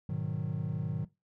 triangle chord, G# minor seventh, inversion none, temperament equal with one note detuned, 103.83 / 123.47 / 154.4 / 185 Hz, G#2 / B2 / D#3 / F#3, 0 / 0 / -13 / 0 cents, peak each -36 / -36 / -32 / -37 dBFS, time 0.09-1.05 s, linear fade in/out 5 ms, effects noise-tail reverb RT60 0.2 s tail -17 dB re dry + tanh soft clip ceiling -21 dBFS

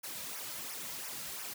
white noise with flanger, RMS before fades -42 dBFS, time 0.03-1.54 s, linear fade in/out 10 ms, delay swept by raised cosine 0.24 to 2.74 ms, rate 2.9 Hz, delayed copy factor -0.7, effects none

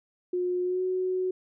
sine tone with pitch glide, 359.7 to 370 Hz, F#4 to F#4, -49 to 0 cents, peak -25 dBFS, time 0.33-1.31 s, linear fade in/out 5 ms, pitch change +49 cents, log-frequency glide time 0.63-0.82 s, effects none

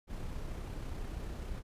brown noise with amplitude modulation, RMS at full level -39 dBFS, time 0.07-1.63 s, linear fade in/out 50 ms, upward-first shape sine, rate 31.9 Hz, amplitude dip 25%, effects resampled to 32000 Hz

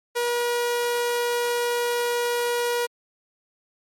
sawtooth tone, 480 Hz, B4, 49 cents flat, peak -18 dBFS, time 0.15-2.87 s, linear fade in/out 20 ms, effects MP3 64 kbps

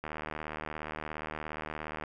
click train, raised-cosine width 0.5 ms, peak -22 dBFS, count 155, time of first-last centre 0.04-2.037 s, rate 77.1 Hz, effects none

